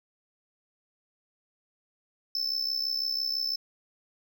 triangle tone with amplitude modulation, 5274 Hz, E8, in tune, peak -23 dBFS, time 2.35-3.56 s, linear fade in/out 2 ms, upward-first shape sine, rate 66 Hz, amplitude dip 75%, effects none

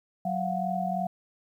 sine tone cluster, 185.5 / 690 / 733 Hz, F#3 / F5 / F#5, +5 / -21 / -16 cents, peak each -31 dBFS, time 0.25-1.07 s, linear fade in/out 5 ms, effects 10-bit

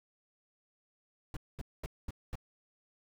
brown noise bursts, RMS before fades -38 dBFS, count 5, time 1.34-2.355 s, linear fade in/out 2 ms, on 27 ms, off 220 ms, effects none

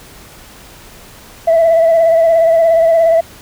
sine tone with vibrato, 660 Hz, E5, 2 cents sharp, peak -5 dBFS, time 1.47-3.21 s, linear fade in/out 10 ms, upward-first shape sine, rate 17 Hz, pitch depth 35 cents each way, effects tanh soft clip ceiling -4 dBFS + pink hiss -38 dBFS RMS until 3.41 s

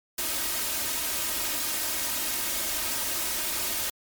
white noise with comb filter, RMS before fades -29 dBFS, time 0.18-3.9 s, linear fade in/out 5 ms, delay 3.2 ms, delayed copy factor +0.6, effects MP3 96 kbps

